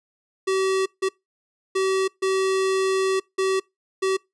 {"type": "tone bursts at uneven times", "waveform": "square", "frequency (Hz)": 381.9, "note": "G4", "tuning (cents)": -45, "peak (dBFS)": -20, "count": 6, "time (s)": [[0.47, 0.86], [1.02, 1.09], [1.75, 2.08], [2.22, 3.2], [3.38, 3.6], [4.02, 4.17]], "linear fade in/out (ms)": 10, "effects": ["noise-tail reverb RT60 0.2 s tail -25 dB re dry", "resampled to 22050 Hz"]}